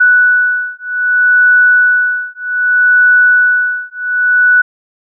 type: beating tone pair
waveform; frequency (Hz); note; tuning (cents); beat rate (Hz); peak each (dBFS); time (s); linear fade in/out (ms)
sine; 1480 / 1480.64; F#6 / F#6; 0 / +1; 0.64; -10; 0-4.62; 10
effects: none